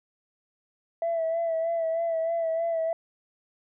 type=tone with vibrato; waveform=sine; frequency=661 Hz; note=E5; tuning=5 cents sharp; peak=-23 dBFS; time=1.02-2.93 s; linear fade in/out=2 ms; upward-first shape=sine; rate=3.2 Hz; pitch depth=36 cents each way; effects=tanh soft clip ceiling -21 dBFS